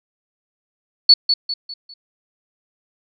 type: tone with echo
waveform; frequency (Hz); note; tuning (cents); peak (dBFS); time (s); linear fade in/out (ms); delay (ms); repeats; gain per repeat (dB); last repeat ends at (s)
sine; 4432; C#8; -1; -4; 1.09-1.14; 5; 200; 4; -8; 1.94
effects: none